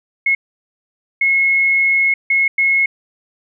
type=tone bursts at uneven times; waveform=sine; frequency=2173 Hz; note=C#7; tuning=35 cents flat; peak=-11 dBFS; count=4; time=0.26-0.35 / 1.21-2.14 / 2.3-2.48 / 2.58-2.86 s; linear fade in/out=5 ms; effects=none